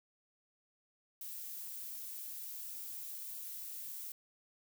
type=noise; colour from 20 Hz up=violet; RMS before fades=-45 dBFS; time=1.21-4.12 s; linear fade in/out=2 ms; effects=none